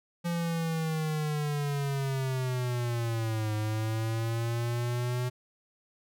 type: linear two-way sweep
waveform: square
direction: down then up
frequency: 172.4 to 106.6 to 125.1 Hz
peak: -29 dBFS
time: 0.24-5.3 s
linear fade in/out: 20 ms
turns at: 3.54 s
effects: none